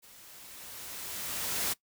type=noise with level ramp; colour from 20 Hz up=white; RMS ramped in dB=-55 to -30 dBFS; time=0.02-1.74 s; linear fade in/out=20 ms; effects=noise-tail reverb RT60 0.1 s tail -20 dB re dry